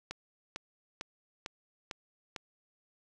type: click train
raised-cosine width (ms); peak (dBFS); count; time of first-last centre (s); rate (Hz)
0.2; -21; 6; 0.11-2.362; 2.22
effects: none